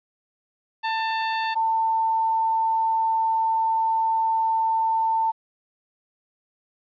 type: tone pair in turn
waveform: sawtooth / sine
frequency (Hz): 891 / 895.2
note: A5 / A5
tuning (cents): +22 / +30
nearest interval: unison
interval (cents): 8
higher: second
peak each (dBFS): -19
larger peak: neither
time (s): 0.83-1.55 / 1.55-5.32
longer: second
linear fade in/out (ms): 20
effects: resampled to 11025 Hz + 10-bit